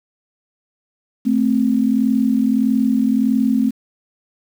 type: tone pair together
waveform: sine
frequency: 220 / 261.6 Hz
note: A3 / C4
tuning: 0 / 0 cents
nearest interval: minor third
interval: 300 cents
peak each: -16 dBFS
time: 1.25-3.71 s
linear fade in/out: 20 ms
effects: 7-bit